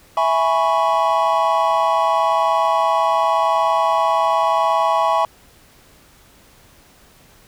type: chord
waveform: triangle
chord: C# minor seventh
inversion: first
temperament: equal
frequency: 659.3 / 830.6 / 987.8 / 1108.7 Hz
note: E5 / G#5 / B5 / C#6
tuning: 0 / 0 / 0 / 0 cents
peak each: -18 dBFS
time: 0.17-5.25 s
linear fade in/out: 2 ms
effects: pink hiss -50 dBFS RMS until 7.47 s